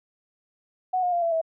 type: tone with pitch steps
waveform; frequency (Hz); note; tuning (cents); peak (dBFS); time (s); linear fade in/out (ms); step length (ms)
sine; 740 / 716.4 / 693.6 / 671.6 / 650.2; F#5 / F5 / F5 / E5 / E5; 0 / +44 / -12 / +32 / -24; -21; 0.93-1.415; 10; 97
effects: none